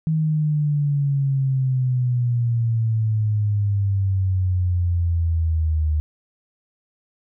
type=exponential sweep; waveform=sine; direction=down; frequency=159.5 to 76 Hz; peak=-17 dBFS; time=0.07-6 s; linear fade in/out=0 ms; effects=none